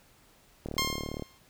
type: click train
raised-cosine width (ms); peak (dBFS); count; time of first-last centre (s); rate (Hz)
2; -22; 22; 0.66-1.223; 37.3
type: tone with exponential decay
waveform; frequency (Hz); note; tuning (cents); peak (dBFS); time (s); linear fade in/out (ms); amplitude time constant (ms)
10% pulse; 1063; C6; +27; -16; 0.78-1.38; 1; 130
effects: pink hiss -61 dBFS RMS until 1.49 s